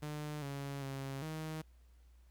sawtooth tone with pitch steps, 150 / 139.8 / 136.1 / 157.2 Hz, D3 / C#3 / C#3 / D#3, +37 / +15 / -31 / +18 cents, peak -36 dBFS, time 0.02-1.62 s, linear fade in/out 10 ms, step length 400 ms, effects added 60 Hz sine -59 dBFS peak until 2.3 s + pink hiss -75 dBFS RMS until 2.3 s

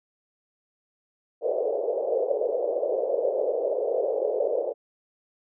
white band-pass noise, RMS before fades -26 dBFS, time 1.41-4.74 s, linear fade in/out 50 ms, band 440 to 580 Hz, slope 48 dB/octave, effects none

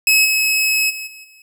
sawtooth tone with level steps, 2571 Hz, E7, 44 cents flat, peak -7 / -11 / -23 / -33 / -41 dBFS, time 0.07-1.42 s, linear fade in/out 2 ms, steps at 0.24 / 0.89 / 1.06 / 1.23 s, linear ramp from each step 20 ms, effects none

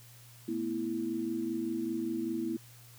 sine chord, A suspended second, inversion none, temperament equal with one note detuned, 221.8 / 246.9 / 329.6 Hz, A3 / B3 / E4, +14 / 0 / 0 cents, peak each -39 / -37 / -33 dBFS, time 0.48-2.57 s, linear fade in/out 5 ms, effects added 119 Hz sine -54 dBFS peak until 2.98 s + white hiss -57 dBFS RMS until 2.98 s

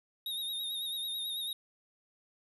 square tone with vibrato, 3729 Hz, A#7, in tune, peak -35 dBFS, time 0.26-1.53 s, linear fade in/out 2 ms, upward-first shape sine, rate 9.1 Hz, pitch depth 47 cents each way, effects none

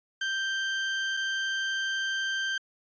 30% pulse tone pair in turn, 1568 / 1568 Hz, G6 / G6, 0 / 0 cents, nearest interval unison, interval 0 cents, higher neither, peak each -25 dBFS, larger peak neither, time 0.21-1.17 / 1.17-2.58 s, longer second, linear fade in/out 5 ms, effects resampled to 16000 Hz

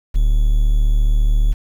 triangle tone, 37.33 Hz, D1, 29 cents sharp, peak -9 dBFS, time 0.14-1.54 s, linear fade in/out 20 ms, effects 7-bit

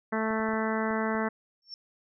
harmonic tone, 220.2 Hz, A3, 2 cents sharp, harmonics 1 / 2 / 3 / 4 / 5 / 6 / 7 / 8 / 9, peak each -30 / -33 / -35 / -36 / -37 / -38 / -38 / -39 / -40 dBFS, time 0.12-1.29 s, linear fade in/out 10 ms
clicks, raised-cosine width 3 ms, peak -36 dBFS, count 6, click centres 0.307 / 0.401 / 0.488 / 0.535 / 0.908 / 1.151 s
sine tone with exponential growth, 5430 Hz, F8, 50 cents flat, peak -34 dBFS, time 1.62-1.74 s, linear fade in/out 1 ms, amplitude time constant 24 ms
effects none

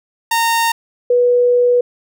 sawtooth / sine tone pair in turn, 920 / 488.9 Hz, A#5 / B4, -23 / -18 cents, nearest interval major seventh, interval 1095 cents, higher first, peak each -9 dBFS, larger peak neither, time 0.31-0.72 / 1.1-1.81 s, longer second, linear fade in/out 5 ms, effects none

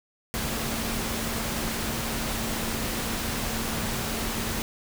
sine tone in noise, 225.9 Hz, A3, 46 cents sharp, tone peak -35 dBFS, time 0.34-4.62 s, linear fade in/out 0 ms, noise pink, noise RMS -30 dBFS, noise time 0.34-4.62 s, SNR -8 dB, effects none

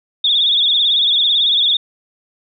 sine tone with vibrato, 3520 Hz, A7, in tune, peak -11 dBFS, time 0.24-1.77 s, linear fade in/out 5 ms, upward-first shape triangle, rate 18 Hz, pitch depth 120 cents each way, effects none

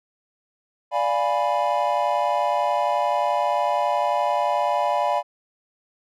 triangle chord, D diminished seventh, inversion none, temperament equal, 587.3 / 698.5 / 830.6 / 987.8 Hz, D5 / F5 / Ab5 / Cb6, 0 / 0 / 0 / 0 cents, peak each -23 dBFS, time 0.91-5.23 s, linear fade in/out 50 ms, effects none

